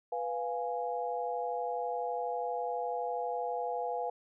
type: chord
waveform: sine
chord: F diminished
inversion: second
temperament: equal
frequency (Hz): 493.9 / 698.5 / 830.6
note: Cb5 / F5 / Ab5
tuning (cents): 0 / 0 / 0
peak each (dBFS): -36 / -36 / -37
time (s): 0.12-4.1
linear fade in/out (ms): 5
effects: none